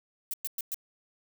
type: noise bursts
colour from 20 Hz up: violet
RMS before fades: -33 dBFS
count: 4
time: 0.31-0.744 s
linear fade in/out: 0 ms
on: 26 ms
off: 110 ms
effects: none